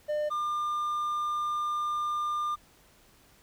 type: tone pair in turn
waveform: triangle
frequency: 600 / 1200 Hz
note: D5 / D6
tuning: +37 / +37 cents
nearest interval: octave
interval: 1200 cents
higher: second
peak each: -25 / -26 dBFS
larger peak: first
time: 0.08-0.3 / 0.3-2.56 s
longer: second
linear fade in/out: 20 ms
effects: pink hiss -60 dBFS RMS until 3.42 s